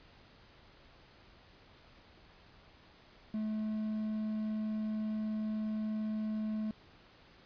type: tone with quantisation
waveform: triangle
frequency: 215.8 Hz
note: A3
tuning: 33 cents flat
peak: -31 dBFS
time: 3.34-6.71 s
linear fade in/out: 2 ms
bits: 9
effects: pink hiss -60 dBFS RMS until 7.45 s + resampled to 11025 Hz